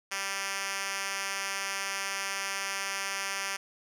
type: tone with band-pass filter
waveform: 5% pulse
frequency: 196 Hz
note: G3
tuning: in tune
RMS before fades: -34 dBFS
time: 0.11-3.57 s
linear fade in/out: 10 ms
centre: 4700 Hz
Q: 0.58
effects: none